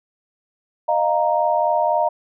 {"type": "chord", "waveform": "sine", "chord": "Eb suspended second", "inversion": "none", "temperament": "equal with one note detuned", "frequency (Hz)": [614.8, 698.5, 932.3], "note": ["Eb5", "F5", "Bb5"], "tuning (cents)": [-21, 0, 0], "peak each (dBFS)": -20, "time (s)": [0.88, 2.09], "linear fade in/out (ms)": 10, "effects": []}